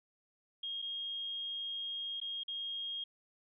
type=tone with dropouts; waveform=sine; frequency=3249 Hz; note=G#7; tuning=39 cents flat; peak=-37 dBFS; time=0.63-3.04 s; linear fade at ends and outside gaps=5 ms; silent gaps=0.819-0.823 / 2.202-2.214 / 2.435-2.48 s; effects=none